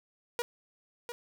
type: tone with echo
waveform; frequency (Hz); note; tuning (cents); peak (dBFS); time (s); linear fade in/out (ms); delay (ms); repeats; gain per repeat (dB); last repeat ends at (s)
sawtooth; 477.7; A#4; +42; -26; 0.39-0.42; 0; 700; 1; -8; 1.12
effects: none